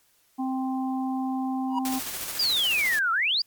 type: harmonic tone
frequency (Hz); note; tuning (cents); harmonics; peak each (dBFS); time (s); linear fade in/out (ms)
261.6; C4; 0; 1 / 3 / 4; -26 / -32 / -40; 0.38-2; 20
type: tone with exponential growth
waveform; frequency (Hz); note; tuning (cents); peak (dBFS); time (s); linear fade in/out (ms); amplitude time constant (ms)
triangle; 963; B5; -44; -19; 1.67-1.79; 5; 26
type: noise with tremolo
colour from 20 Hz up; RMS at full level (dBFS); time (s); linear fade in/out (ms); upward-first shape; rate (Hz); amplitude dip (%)
white; -32; 1.85-2.99; 2; square; 14; 30
type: exponential two-way sweep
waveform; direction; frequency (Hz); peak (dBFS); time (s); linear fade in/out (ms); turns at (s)
sine; down then up; 4978 to 1300 to 4978; -21; 2.39-3.42; 5; 3.12
effects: white hiss -64 dBFS RMS until 3.46 s + MP3 96 kbps